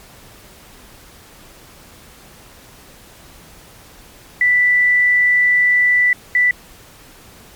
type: tone pair in turn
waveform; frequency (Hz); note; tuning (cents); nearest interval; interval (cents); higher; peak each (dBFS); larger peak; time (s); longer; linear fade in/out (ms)
sine; 1975.5 / 1975.5; B6 / B6; 0 / 0; unison; 0; neither; -10; neither; 4.41-6.13 / 6.35-6.51; first; 2
effects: pink hiss -43 dBFS RMS until 7.55 s + MP3 96 kbps